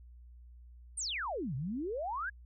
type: exponential two-way sweep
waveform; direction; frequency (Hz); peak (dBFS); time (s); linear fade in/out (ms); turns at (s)
sine; down then up; 9600 to 121.4 to 1703; -34; 0.97-2.3; 10; 1.55
effects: added 60 Hz sine -51 dBFS peak until 2.45 s